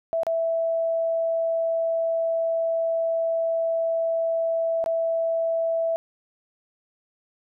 sine tone with dropouts, 659.3 Hz, E5, in tune, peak -21 dBFS, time 0.13-5.96 s, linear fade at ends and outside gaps 0 ms, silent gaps 0.233-0.267 / 4.841-4.861 s, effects none

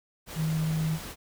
sine tone in noise, 158.4 Hz, D#3, 31 cents sharp, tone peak -25 dBFS, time 0.35-0.99 s, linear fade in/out 50 ms, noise pink, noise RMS -40 dBFS, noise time 0.26-1.16 s, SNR +12 dB, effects none

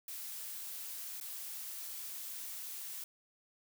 blue noise with dropouts, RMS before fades -44 dBFS, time 0.08-3.04 s, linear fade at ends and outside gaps 2 ms, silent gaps 1.201-1.21 s, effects none

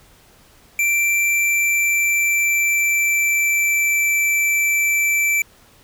square tone with pitch glide, 2349 to 2330 Hz, D7 to D7, 0 to -14 cents, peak -16 dBFS, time 0.79-5.42 s, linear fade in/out 2 ms, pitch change -14 cents, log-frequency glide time 1.15-4.14 s, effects pink hiss -51 dBFS RMS until 5.83 s

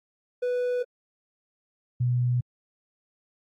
triangle / sine tone pair in turn, 493.9 / 123.2 Hz, B4 / B2, 0 / -4 cents, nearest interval 2 octaves, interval 2404 cents, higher first, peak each -22 / -21 dBFS, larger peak second, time 0.42-0.83 / 2-2.41 s, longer neither, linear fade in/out 10 ms, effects AAC 48 kbps

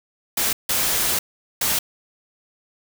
white noise bursts at uneven times, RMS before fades -21 dBFS, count 3, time 0.37-0.53 / 0.69-1.19 / 1.61-1.79 s, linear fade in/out 5 ms, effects none

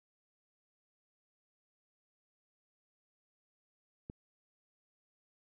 click, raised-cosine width 3 ms, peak -30 dBFS, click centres 4.099 s, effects none

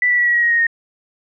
sine tone with pitch steps, 1975.5 / 1957.3 / 1939.3 / 1921.5 / 1903.8 / 1886.3 / 1868.9 / 1851.7 Hz, B6 / B6 / B6 / B6 / A#6 / A#6 / A#6 / A#6, 0 / -16 / -32 / -48 / +36 / +20 / +4 / -12 cents, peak -12 dBFS, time 0.02-0.668 s, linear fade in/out 2 ms, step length 81 ms, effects none

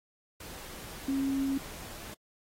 sine tone in noise, 272 Hz, C#4, 33 cents flat, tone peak -27 dBFS, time 1.08-1.58 s, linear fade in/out 5 ms, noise pink, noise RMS -45 dBFS, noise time 0.4-2.14 s, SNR +15 dB, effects AAC 48 kbps

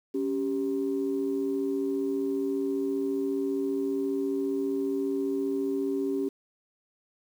sine tone pair together, 277.2 / 392 Hz, C#4 / G4, 0 / 0 cents, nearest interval tritone, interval 600 cents, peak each -28 dBFS, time 0.14-6.29 s, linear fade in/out 10 ms, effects tanh soft clip ceiling -19 dBFS + 9-bit

